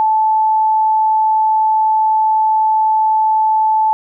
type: tone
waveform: sine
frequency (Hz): 872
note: A5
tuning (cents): -16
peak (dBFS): -10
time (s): 0-3.93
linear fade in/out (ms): 0
effects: none